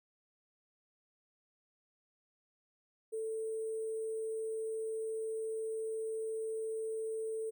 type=tone with sample-and-hold; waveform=sine; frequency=442.9 Hz; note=A4; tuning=11 cents sharp; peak=-35 dBFS; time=3.12-7.51 s; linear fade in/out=20 ms; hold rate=8820 Hz; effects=none